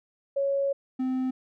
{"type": "tone pair in turn", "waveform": ["sine", "triangle"], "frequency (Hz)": [554.4, 258.3], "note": ["C#5", "C4"], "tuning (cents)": [0, -22], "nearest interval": "octave + minor second", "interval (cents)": 1322, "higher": "first", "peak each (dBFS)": -23, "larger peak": "neither", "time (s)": [[0.36, 0.73], [0.99, 1.31]], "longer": "first", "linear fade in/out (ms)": 10, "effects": []}